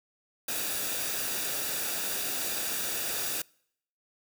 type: noise with comb filter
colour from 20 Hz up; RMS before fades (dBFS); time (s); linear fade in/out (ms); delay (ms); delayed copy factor
white; -32; 0.48-3.42; 5; 0.95; -0.5
effects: noise-tail reverb RT60 0.7 s tail -26 dB re dry